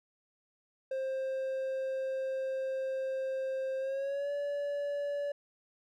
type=tone with pitch glide; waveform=triangle; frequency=529 to 573.6 Hz; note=C5 to D5; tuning=+19 to -41 cents; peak=-30 dBFS; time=0.91-5.32 s; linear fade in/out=5 ms; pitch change=+140 cents; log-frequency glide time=3.79-4.31 s; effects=none